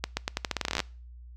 accelerating click train, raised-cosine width 0.2 ms, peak -10 dBFS, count 17, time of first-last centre 0.04-0.803 s, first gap 130 ms, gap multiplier 0.84, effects noise-tail reverb RT60 0.4 s tail -24 dB re dry + added 60 Hz sine -44 dBFS peak until 1.36 s

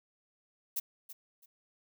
violet noise with echo, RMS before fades -33 dBFS, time 0.76-0.8 s, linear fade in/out 10 ms, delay 330 ms, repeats 2, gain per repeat -13 dB, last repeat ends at 1.46 s, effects none

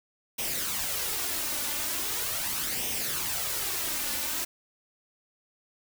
white noise with flanger, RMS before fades -31 dBFS, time 0.38-4.45 s, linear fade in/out 10 ms, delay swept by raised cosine 0.34 to 3.44 ms, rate 0.4 Hz, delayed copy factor +0.55, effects none

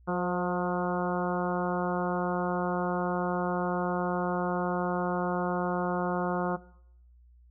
harmonic tone with a mistuned harmonic, 178.8 Hz, F3, 41 cents sharp, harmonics 1 / 2 / 3 / 4 / 5 / 6 / 7 / 8, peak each -30 / -33 / -35 / -36 / -37 / -38 / -38 / -39 dBFS, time 0.07-6.57 s, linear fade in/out 20 ms, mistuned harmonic 3, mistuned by -24 cents, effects noise-tail reverb RT60 0.7 s tail -19 dB re dry + added 60 Hz sine -54 dBFS peak until 7.5 s

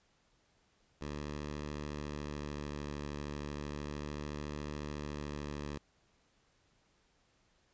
10% pulse tone with vibrato, 73.42 Hz, D2, in tune, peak -31 dBFS, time 1.01-5.78 s, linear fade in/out 5 ms, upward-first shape sine, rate 0.35 Hz, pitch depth 13 cents each way, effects pink hiss -72 dBFS RMS until 7.73 s + resampled to 16000 Hz

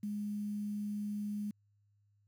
sine tone with quantisation, 207.1 Hz, G#3, 5 cents flat, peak -35 dBFS, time 0.03-1.51 s, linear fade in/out 5 ms, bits 10, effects added 102 Hz sine -69 dBFS peak until 2.27 s

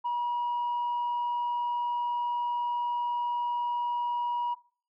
sine tone, 962 Hz, B5, 46 cents flat, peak -25 dBFS, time 0.04-4.55 s, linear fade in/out 20 ms, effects noise-tail reverb RT60 0.4 s tail -18 dB re dry + tanh soft clip ceiling -25 dBFS

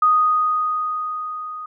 sine tone with level ramp, 1243 Hz, D#6, 2 cents flat, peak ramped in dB -11 to -29 dBFS, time 0.02-1.66 s, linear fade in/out 5 ms, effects none

